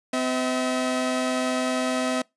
sawtooth tone pair together, 255.2 / 643 Hz, C4 / E5, -43 / -43 cents, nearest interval octave + major third, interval 1600 cents, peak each -21 / -23 dBFS, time 0.13-2.22 s, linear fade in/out 5 ms, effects noise-tail reverb RT60 0.2 s tail -25 dB re dry + resampled to 24000 Hz

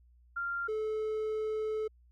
sine / triangle tone pair in turn, 1390 / 433.3 Hz, F6 / A4, -9 / -27 cents, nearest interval octave + minor sixth, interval 2018 cents, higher first, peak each -32 / -29 dBFS, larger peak second, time 0.36-0.68 / 0.68-1.88 s, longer second, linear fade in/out 10 ms, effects added 60 Hz sine -59 dBFS peak until 2.11 s

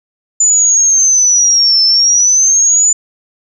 sine linear two-way sweep, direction down then up, 7040 to 5274 to 7040 Hz, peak -6 dBFS, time 0.4-2.93 s, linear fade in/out 5 ms, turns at 1.84 s, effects 8-bit

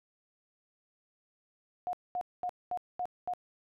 sine tone bursts, 720 Hz, F#5, 47 cents flat, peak -31 dBFS, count 6, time 1.87-3.336 s, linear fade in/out 0 ms, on 61 ms, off 220 ms, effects none

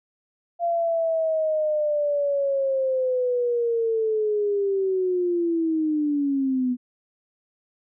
sine linear sweep, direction down, 690 to 245 Hz, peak -20 dBFS, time 0.59-6.77 s, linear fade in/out 50 ms, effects none

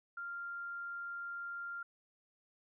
sine tone, 1393 Hz, F6, 5 cents flat, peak -40 dBFS, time 0.17-1.83 s, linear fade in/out 5 ms, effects none

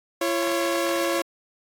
sawtooth tone pair together, 339.7 / 551 Hz, F4 / C#5, -48 / -11 cents, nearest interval minor sixth, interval 837 cents, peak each -21 dBFS, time 0.21-1.22 s, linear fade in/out 5 ms, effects AAC 64 kbps

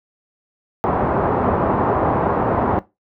white low-pass noise, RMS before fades -18 dBFS, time 0.84-2.79 s, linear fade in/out 0 ms, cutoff 1000 Hz, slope 24 dB/octave, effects noise-tail reverb RT60 0.2 s tail -17 dB re dry + high-pass 60 Hz 12 dB/octave

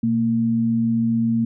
sine tone pair together, 121.7 / 228.9 Hz, B2 / A#3, -25 / -31 cents, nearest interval major seventh, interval 1094 cents, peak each -26 / -17 dBFS, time 0.03-1.45 s, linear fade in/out 5 ms, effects none

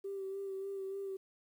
sine tone with vibrato, 389.9 Hz, G4, 9 cents flat, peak -37 dBFS, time 0.04-1.17 s, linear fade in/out 10 ms, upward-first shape sine, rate 3.4 Hz, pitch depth 27 cents each way, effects tanh soft clip ceiling -33 dBFS + 11-bit

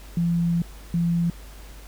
sine tone bursts at uneven times, 170.4 Hz, F3, 42 cents flat, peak -19 dBFS, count 2, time 0.17-0.62 / 0.94-1.3 s, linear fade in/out 2 ms, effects added 50 Hz sine -40 dBFS peak until 1.87 s + pink hiss -48 dBFS RMS until 1.87 s

